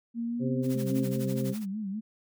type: tone with pitch glide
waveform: sine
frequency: 233.1 to 267.8 Hz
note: A#3 to C4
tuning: 0 to +40 cents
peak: -29 dBFS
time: 0.14-1.09 s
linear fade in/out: 50 ms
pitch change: +240 cents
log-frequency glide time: 0.26-0.92 s
type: harmonic tone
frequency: 131.4 Hz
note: C3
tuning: 8 cents sharp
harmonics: 1 / 2 / 3 / 4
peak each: -31 / -34 / -36 / -37 dBFS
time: 0.39-1.55 s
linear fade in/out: 50 ms
type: noise with tremolo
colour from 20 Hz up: white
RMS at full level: -43 dBFS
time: 0.62-1.66 s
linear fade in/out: 50 ms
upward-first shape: sine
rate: 12 Hz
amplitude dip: 85%
type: tone with vibrato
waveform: sine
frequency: 204.4 Hz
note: G#3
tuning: 27 cents flat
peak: -31 dBFS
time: 0.74-2.01 s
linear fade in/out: 20 ms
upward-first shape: sine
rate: 5 Hz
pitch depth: 120 cents each way
effects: none